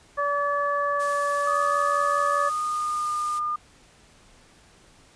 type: harmonic tone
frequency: 574 Hz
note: D5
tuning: 40 cents flat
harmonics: 1 / 2 / 3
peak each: -27 / -24 / -31 dBFS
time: 0.17-2.5 s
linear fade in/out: 20 ms
type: noise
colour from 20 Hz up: blue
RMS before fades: -37 dBFS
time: 0.99-3.4 s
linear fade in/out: 20 ms
type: tone with pitch glide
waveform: sine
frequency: 1233 to 1211.1 Hz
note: D#6 to D#6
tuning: -16 to -47 cents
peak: -24 dBFS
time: 1.47-3.56 s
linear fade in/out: 5 ms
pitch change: -31 cents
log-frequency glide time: 2.41-3.14 s
effects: pink hiss -55 dBFS RMS until 5.15 s + resampled to 22050 Hz